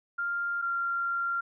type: tone pair in turn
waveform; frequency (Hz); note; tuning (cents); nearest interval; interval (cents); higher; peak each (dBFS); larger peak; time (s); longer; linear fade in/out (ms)
sine; 1396.9 / 1383.3; F6 / F6; 0 / -17; unison; 17; first; -28 / -27; second; 0.18-0.62 / 0.62-1.41; second; 10
effects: none